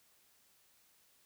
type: silence
effects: white hiss -69 dBFS RMS until 1.25 s

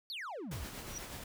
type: exponential sweep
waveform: triangle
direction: down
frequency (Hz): 4699 to 53.5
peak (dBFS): -38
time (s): 0.1-0.65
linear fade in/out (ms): 0
type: noise with tremolo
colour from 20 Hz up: pink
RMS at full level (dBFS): -44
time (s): 0.51-1.24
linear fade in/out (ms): 5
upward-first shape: sine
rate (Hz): 8.3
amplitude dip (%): 35
type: tone with exponential growth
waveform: sine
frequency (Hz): 5810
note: F#8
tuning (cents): -32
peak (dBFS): -36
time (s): 0.86-0.98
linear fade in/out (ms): 2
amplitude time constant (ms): 26
effects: none

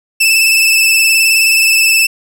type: tone with vibrato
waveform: sawtooth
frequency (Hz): 2635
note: E7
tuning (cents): -1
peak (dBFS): -4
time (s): 0.2-2.07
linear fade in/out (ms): 10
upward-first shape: sine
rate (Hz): 19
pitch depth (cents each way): 32
effects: none

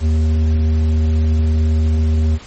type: tone with tanh clipping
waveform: sine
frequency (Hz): 78.6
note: D#2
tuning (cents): +18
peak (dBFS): -13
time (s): 0-2.39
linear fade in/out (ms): 50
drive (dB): 10
effects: pink hiss -38 dBFS RMS until 2.46 s + MP3 32 kbps

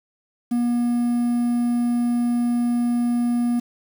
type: tone with quantisation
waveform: triangle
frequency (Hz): 240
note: B3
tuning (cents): -49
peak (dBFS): -16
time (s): 0.51-3.6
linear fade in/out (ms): 10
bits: 7
effects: none

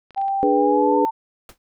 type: clicks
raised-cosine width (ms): 0.3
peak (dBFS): -29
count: 5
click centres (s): 0.107 / 0.147 / 0.178 / 0.215 / 0.282
type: tone with pitch glide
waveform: sine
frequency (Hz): 785 to 896.5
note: G5 to A5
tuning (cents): +2 to +32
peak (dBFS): -19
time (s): 0.16-1.11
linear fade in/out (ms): 20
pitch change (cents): +230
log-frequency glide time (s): 0.53-0.97
type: chord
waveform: sine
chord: G# diminished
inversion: second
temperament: equal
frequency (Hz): 293.7 / 415.3 / 493.9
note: D4 / G#4 / B4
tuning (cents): 0 / 0 / 0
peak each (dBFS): -20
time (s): 0.43-1.05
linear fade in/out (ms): 0
type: noise with exponential decay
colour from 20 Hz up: pink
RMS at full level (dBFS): -37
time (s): 1.49-1.58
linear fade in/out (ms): 2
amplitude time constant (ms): 19
effects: none

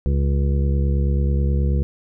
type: harmonic tone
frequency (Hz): 69.3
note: C#2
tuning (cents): 0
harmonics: 1 / 2 / 3 / 5 / 6 / 7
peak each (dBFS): -17 / -23 / -28 / -33 / -37 / -34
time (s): 0.06-1.83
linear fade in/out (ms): 0
effects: none

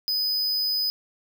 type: tone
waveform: square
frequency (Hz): 5000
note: D#8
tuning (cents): +8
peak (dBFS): -23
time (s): 0.08-0.9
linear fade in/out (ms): 0
effects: none

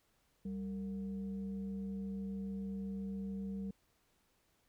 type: tone with frequency modulation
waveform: sine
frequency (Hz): 194.9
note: G3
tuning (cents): -10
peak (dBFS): -38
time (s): 0.45-3.71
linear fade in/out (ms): 5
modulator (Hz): 262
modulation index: 0.4
effects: pink hiss -75 dBFS RMS until 4.68 s

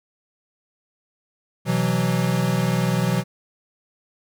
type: chord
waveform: square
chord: B suspended fourth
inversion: none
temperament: equal with one note detuned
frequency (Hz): 126.14 / 164.81 / 185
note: B2 / E3 / F#3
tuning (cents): +37 / 0 / 0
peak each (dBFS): -24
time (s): 1.65-3.24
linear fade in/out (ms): 50
effects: none

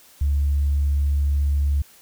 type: tone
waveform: sine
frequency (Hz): 71.4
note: D2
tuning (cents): -48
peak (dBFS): -16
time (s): 0.21-1.82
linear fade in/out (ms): 5
effects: tanh soft clip ceiling -13 dBFS + white hiss -51 dBFS RMS until 2.01 s

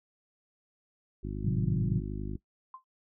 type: harmonic tone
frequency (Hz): 50.7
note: G#1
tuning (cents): -41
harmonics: 1 / 2 / 3 / 4 / 5 / 6 / 7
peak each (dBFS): -37 / -40 / -42 / -43 / -44 / -45 / -45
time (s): 1.23-2.37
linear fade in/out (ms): 10
type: chord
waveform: sine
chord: A diminished seventh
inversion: none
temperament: equal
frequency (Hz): 110 / 130.81 / 155.56 / 185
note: A2 / C3 / Eb3 / Gb3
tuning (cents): 0 / 0 / 0 / 0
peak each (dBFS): -32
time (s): 1.44-2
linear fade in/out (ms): 10
type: tone with exponential decay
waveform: sine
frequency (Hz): 1043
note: C6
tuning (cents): -6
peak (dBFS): -39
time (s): 2.74-2.84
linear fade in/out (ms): 2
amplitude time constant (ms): 20
effects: noise-tail reverb RT60 0.1 s tail -18 dB re dry

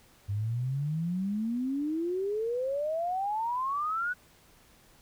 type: exponential sweep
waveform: sine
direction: up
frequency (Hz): 98 to 1499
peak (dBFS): -28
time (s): 0.28-4.14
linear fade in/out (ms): 20
effects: pink hiss -60 dBFS RMS until 5.01 s

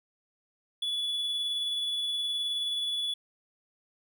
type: tone with tremolo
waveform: triangle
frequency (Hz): 3424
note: A7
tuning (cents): -48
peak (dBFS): -26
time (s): 0.82-3.14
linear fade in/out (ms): 5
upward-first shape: triangle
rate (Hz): 19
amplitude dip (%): 25
effects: none

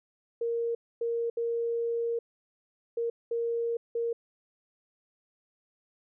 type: tone bursts at uneven times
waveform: sine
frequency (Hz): 466.2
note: A#4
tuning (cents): 0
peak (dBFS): -27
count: 6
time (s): 0.41-0.75 / 1.01-1.3 / 1.37-2.19 / 2.97-3.1 / 3.31-3.77 / 3.95-4.13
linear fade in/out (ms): 5
effects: none

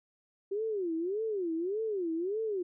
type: tone with vibrato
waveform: sine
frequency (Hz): 380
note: F#4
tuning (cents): +46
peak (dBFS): -30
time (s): 0.51-2.63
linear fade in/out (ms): 10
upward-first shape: sine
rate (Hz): 1.7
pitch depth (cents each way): 280
effects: none

